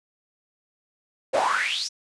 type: noise with high-pass filter sweep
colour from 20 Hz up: brown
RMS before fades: -24 dBFS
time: 1.33-1.89 s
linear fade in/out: 20 ms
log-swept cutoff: 540 to 5900 Hz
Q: 8.1
effects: resampled to 22050 Hz